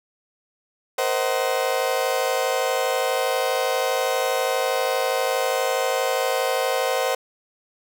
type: chord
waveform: 35% pulse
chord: C half-diminished seventh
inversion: third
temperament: just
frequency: 470.9 / 523.3 / 627.9 / 753.5 Hz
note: Bb4 / C5 / Eb5 / Gb5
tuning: +18 / 0 / +16 / +31 cents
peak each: -26 / -22 / -27 / -25 dBFS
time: 0.98-7.15 s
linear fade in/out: 5 ms
effects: none